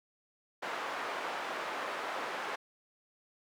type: band-pass noise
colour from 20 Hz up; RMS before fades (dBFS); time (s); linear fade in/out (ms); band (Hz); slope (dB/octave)
white; -38; 0.62-2.56; 10; 460 to 1400; 12
effects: none